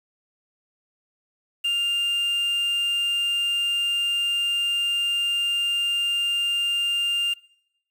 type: tone with quantisation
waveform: triangle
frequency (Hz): 2800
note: F7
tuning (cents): +4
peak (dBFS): -19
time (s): 1.64-7.34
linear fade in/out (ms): 10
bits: 7
effects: noise-tail reverb RT60 0.8 s tail -23 dB re dry